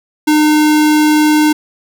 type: tone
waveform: square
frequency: 303.9 Hz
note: D#4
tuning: 41 cents flat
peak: -8 dBFS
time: 0.27-1.53 s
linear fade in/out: 10 ms
effects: none